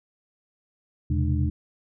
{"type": "tone cluster", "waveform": "sine", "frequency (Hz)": [80.9, 125.7, 135, 206.7, 299.3], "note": ["E2", "B2", "C#3", "G#3", "D4"], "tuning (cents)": [-32, 31, -45, -8, 33], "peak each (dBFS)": [-23, -27, -30, -32, -32], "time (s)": [1.1, 1.5], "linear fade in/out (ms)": 5, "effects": []}